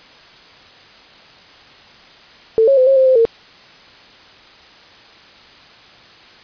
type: tone with pitch steps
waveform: sine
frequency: 446.2 / 547 / 513 / 540 / 525 / 519 / 457.7 Hz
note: A4 / C#5 / C5 / C#5 / C5 / C5 / A#4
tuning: +24 / -23 / -34 / -45 / +6 / -14 / -32 cents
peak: -8 dBFS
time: 2.58-3.252 s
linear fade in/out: 0 ms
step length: 96 ms
effects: white hiss -43 dBFS RMS until 6.43 s + resampled to 11025 Hz